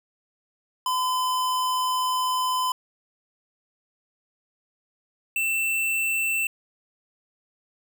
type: tone pair in turn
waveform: square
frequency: 1016 / 2675 Hz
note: B5 / E7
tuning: +49 / +25 cents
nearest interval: octave + perfect fourth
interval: 1676 cents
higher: second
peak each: -23 dBFS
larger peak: neither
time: 0.86-2.72 / 5.36-6.47 s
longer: first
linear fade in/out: 2 ms
effects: none